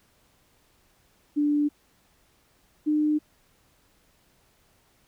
sine tone pair in turn, 293.7 / 302.3 Hz, D4 / D#4, 0 / -50 cents, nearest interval unison, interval 50 cents, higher second, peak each -20 / -20 dBFS, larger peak neither, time 1.36-1.69 / 2.86-3.19 s, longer neither, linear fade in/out 20 ms, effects pink hiss -64 dBFS RMS until 5.07 s

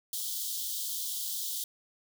white high-pass noise, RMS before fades -35 dBFS, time 0.13-1.64 s, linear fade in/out 2 ms, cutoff 3100 Hz, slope 96 dB/octave, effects none

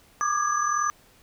sine tone cluster, 1166 / 1207 / 1659 / 6040 Hz, D6 / D6 / G#6 / F#8, -13 / +47 / -2 / +35 cents, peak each -29 / -24 / -31 / -32 dBFS, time 0.21-0.9 s, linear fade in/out 0 ms, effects pink hiss -57 dBFS RMS until 1.22 s

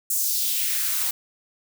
blue noise with high-pass filter sweep, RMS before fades -24 dBFS, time 0.1-1.11 s, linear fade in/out 5 ms, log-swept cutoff 7900 to 780 Hz, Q 1.7, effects none

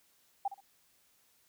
sine tone with echo, 793 Hz, G5, 20 cents sharp, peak -29 dBFS, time 0.45-0.48 s, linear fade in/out 5 ms, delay 63 ms, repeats 2, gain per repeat -12 dB, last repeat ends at 0.606 s, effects white hiss -69 dBFS RMS until 1.48 s

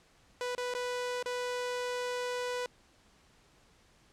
sawtooth tone with dropouts, 493.9 Hz, B4, in tune, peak -29 dBFS, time 0.41-2.66 s, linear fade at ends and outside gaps 1 ms, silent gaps 0.55-0.579 / 0.739-0.749 / 1.227-1.259 s, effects pink hiss -64 dBFS RMS until 4.12 s + low-pass 8000 Hz 12 dB/octave

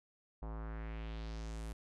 square tone with low-pass filter sweep, 55 Hz, A1, in tune, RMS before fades -43 dBFS, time 0.42-1.73 s, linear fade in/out 5 ms, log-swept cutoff 890 to 11000 Hz, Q 2, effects none

